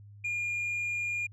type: tone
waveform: sine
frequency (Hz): 2417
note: D7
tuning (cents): +49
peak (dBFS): -27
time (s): 0.24-1.27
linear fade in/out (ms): 10
effects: tanh soft clip ceiling -29 dBFS + added 102 Hz sine -48 dBFS peak until 1.32 s